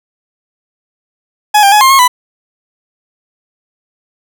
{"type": "tone with pitch steps", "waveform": "40% pulse", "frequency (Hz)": [841, 796, 842, 1060, 1084, 994], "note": ["G#5", "G5", "G#5", "C6", "C#6", "B5"], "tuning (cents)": [22, 26, 24, 22, -39, 11], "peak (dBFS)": -3, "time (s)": [1.54, 2.08], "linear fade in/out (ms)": 10, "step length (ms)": 90, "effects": []}